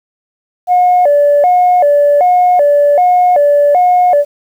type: tone with vibrato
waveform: sine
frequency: 646 Hz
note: E5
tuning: 35 cents flat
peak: -4 dBFS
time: 0.67-4.25 s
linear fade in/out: 50 ms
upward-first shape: square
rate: 1.3 Hz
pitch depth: 190 cents each way
effects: tanh soft clip ceiling -2 dBFS + 7-bit